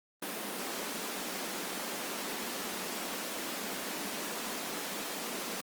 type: high-pass noise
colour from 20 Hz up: pink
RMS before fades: -38 dBFS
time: 0.22-5.61 s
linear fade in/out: 5 ms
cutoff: 190 Hz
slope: 48 dB/octave
effects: Opus 32 kbps